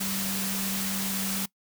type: tone in noise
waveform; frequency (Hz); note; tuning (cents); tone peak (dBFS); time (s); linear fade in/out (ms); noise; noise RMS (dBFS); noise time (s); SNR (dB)
sine; 194; G3; -18; -32; 0-1.46; 10; white; -31; 0-1.46; -4
effects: noise-tail reverb RT60 0.1 s tail -22 dB re dry